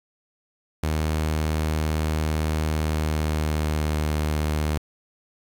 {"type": "tone with pitch glide", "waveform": "sawtooth", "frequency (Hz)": [77.78, 76.27], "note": ["D#2", "D#2"], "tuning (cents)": [0, -34], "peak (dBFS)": -18, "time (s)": [0.83, 4.78], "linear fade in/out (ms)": 5, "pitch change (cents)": -34, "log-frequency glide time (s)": [2.7, 4.12], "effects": ["8-bit"]}